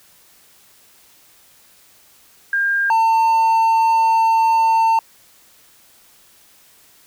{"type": "tone pair in turn", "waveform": ["sine", "triangle"], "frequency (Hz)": [1605, 900.8], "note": ["G6", "A5"], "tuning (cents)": [40, 40], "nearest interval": "minor seventh", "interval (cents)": 1000, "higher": "first", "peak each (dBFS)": [-15, -10], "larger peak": "second", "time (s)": [[2.53, 2.9], [2.9, 4.99]], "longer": "second", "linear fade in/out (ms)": 2, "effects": ["white hiss -51 dBFS RMS until 7.06 s"]}